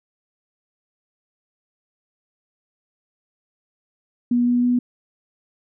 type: tone with pitch steps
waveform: sine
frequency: 242.1 / 243.8 / 245.5 Hz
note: B3 / B3 / B3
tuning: -34 / -22 / -10 cents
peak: -15 dBFS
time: 4.31-4.79 s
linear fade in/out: 5 ms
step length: 160 ms
effects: none